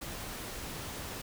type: noise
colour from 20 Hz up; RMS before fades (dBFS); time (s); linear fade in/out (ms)
pink; -41; 0.01-1.22; 10
effects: none